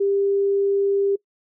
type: tone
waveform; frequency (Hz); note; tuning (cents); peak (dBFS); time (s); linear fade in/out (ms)
sine; 397.5; G4; +24; -17; 0-1.16; 10
effects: noise-tail reverb RT60 0.1 s tail -21 dB re dry